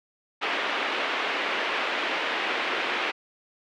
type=band-pass noise; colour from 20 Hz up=white; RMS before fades=-28 dBFS; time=0.41-3.12 s; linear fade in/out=20 ms; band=290 to 2900 Hz; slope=24 dB/octave; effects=none

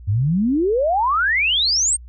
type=exponential sweep; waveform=sine; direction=up; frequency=92 to 8810 Hz; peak=-15 dBFS; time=0.07-1.97 s; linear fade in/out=20 ms; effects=added 60 Hz sine -36 dBFS peak until 2.08 s

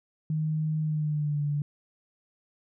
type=tone with pitch glide; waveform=sine; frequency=155.56 to 145.98 Hz; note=D#3 to D3; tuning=0 to -10 cents; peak=-25 dBFS; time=0.3-1.62 s; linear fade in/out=2 ms; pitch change=-110 cents; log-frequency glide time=0.81-1.42 s; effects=none

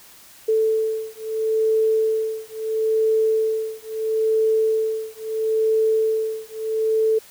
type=beating tone pair; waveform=sine; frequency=440 / 440.75 Hz; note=A4 / A4; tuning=0 / +3 cents; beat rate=0.75 Hz; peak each=-21 / -21 dBFS; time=0.48-7.19 s; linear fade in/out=10 ms; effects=white hiss -47 dBFS RMS until 7.3 s

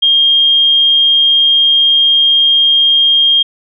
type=tone; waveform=sine; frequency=3222 Hz; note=G7; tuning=47 cents sharp; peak=-6 dBFS; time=0.02-3.43 s; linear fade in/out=10 ms; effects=none

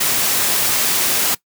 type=noise; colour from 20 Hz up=white; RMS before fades=-17 dBFS; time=0-1.35 s; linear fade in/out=10 ms; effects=noise-tail reverb RT60 0.1 s tail -20 dB re dry + high-pass 100 Hz 12 dB/octave

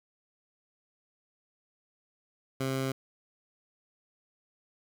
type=tone; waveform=15% pulse; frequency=133.1 Hz; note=C3; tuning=30 cents sharp; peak=-23 dBFS; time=2.6-2.92 s; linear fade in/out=5 ms; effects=none

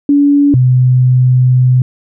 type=tone pair in turn; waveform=sine; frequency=285.8 / 126.91 Hz; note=D4 / B2; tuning=-47 / +48 cents; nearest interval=octave + major second; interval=1405 cents; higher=first; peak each=-5 dBFS; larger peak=neither; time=0.09-0.54 / 0.54-1.82 s; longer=second; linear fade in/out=2 ms; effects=none

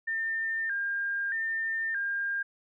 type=tone with vibrato; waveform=sine; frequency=1702 Hz; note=G#6; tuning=42 cents sharp; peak=-28 dBFS; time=0.07-2.43 s; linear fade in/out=10 ms; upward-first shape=square; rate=0.8 Hz; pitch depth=100 cents each way; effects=none

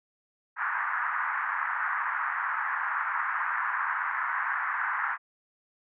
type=band-pass noise; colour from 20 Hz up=white; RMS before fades=-30 dBFS; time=0.56-5.18 s; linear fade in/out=50 ms; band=920 to 1800 Hz; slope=48 dB/octave; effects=none

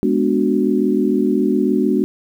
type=chord; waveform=sine; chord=G# half-diminished seventh; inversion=none; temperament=equal; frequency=207.7 / 246.9 / 293.7 / 370 Hz; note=G#3 / B3 / D4 / F#4; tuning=0 / 0 / 0 / 0 cents; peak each=-19 dBFS; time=0.03-2.04 s; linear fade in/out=0 ms; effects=8-bit

